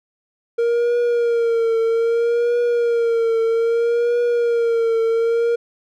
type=tone with vibrato; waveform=triangle; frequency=466.2 Hz; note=A#4; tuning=in tune; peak=-13 dBFS; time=0.58-5.56 s; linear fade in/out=10 ms; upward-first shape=triangle; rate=0.62 Hz; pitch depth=53 cents each way; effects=none